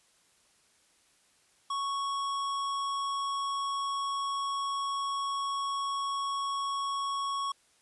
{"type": "tone with hard clipping", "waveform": "sine", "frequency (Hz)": 1108.7, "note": "C#6", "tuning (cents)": 0, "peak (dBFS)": -32, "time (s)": [1.7, 7.52], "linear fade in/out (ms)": 5, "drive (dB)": 14, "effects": ["white hiss -66 dBFS RMS until 7.81 s", "resampled to 24000 Hz"]}